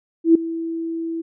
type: tone with ADSR envelope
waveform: sine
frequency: 329.6 Hz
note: E4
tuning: in tune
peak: -6 dBFS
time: 0.24-1.22 s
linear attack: 110 ms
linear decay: 5 ms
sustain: -17 dB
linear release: 15 ms
effects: none